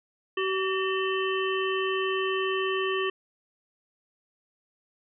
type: harmonic tone with a mistuned harmonic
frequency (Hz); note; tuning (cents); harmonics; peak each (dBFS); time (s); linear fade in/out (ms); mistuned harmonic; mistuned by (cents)
381.5; G4; -47; 1 / 3 / 5 / 7 / 8; -27 / -32 / -34 / -35 / -36; 0.37-3.1; 5; 5; -84
effects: none